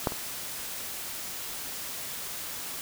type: clicks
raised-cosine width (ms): 1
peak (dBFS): -10 / -22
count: 2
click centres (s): 0.072 / 0.121
effects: white hiss -37 dBFS RMS until 2.81 s

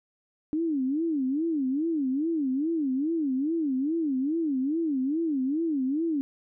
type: tone with vibrato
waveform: sine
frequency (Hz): 293.7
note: D4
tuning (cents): 0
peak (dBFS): -24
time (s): 0.53-6.21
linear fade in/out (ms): 0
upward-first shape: sine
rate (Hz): 2.4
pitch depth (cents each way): 230
effects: none

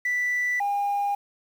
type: tone pair in turn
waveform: sine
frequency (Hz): 1974 / 809.1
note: B6 / G#5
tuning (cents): -1 / -45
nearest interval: octave + minor third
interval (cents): 1544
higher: first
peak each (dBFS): -21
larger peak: neither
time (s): 0.05-0.6 / 0.6-1.15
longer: neither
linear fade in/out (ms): 5
effects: tanh soft clip ceiling -19 dBFS + 8-bit

